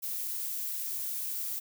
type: noise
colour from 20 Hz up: violet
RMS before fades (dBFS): -35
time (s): 0.02-1.6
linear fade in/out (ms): 20
effects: none